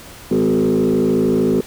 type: tone with frequency modulation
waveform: sine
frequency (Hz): 311.1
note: D#4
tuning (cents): 0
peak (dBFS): -11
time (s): 0.31-1.61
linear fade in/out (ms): 5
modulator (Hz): 53.3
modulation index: 2.5
effects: tanh soft clip ceiling -10 dBFS + pink hiss -38 dBFS RMS until 1.66 s